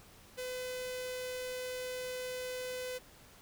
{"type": "tone with notch filter", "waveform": "sawtooth", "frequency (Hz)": 505, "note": "B4", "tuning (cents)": 39, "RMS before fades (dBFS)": -40, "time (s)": [0.37, 2.99], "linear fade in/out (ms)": 20, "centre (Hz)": 1100, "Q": 1.4, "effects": ["pink hiss -58 dBFS RMS until 3.41 s"]}